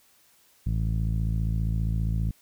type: tone with low-pass filter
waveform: sawtooth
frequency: 55 Hz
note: A1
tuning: in tune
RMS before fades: -26 dBFS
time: 0.66-2.31 s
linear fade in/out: 5 ms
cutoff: 150 Hz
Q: 2.2
effects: white hiss -61 dBFS RMS until 2.41 s